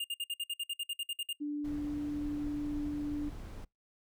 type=tone bursts; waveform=square; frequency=2823 Hz; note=F7; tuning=18 cents sharp; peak=-34 dBFS; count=14; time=0-1.33 s; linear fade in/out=5 ms; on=43 ms; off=56 ms
type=tone; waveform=sine; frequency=293.7 Hz; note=D4; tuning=in tune; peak=-33 dBFS; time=1.4-3.3 s; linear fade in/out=20 ms
type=noise; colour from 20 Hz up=brown; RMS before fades=-44 dBFS; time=1.64-3.65 s; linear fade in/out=10 ms
effects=noise-tail reverb RT60 0.2 s tail -26 dB re dry